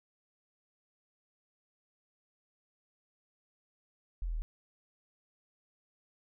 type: exponential sweep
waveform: sine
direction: down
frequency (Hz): 44.78 to 37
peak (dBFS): -32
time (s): 4.22-4.42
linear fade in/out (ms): 0
effects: none